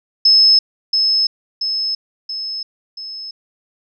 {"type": "tone with echo", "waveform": "sine", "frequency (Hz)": 5200, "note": "E8", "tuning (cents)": -24, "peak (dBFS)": -7, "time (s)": [0.25, 0.59], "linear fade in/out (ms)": 5, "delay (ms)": 680, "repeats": 4, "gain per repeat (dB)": -5, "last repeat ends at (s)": 3.31, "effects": []}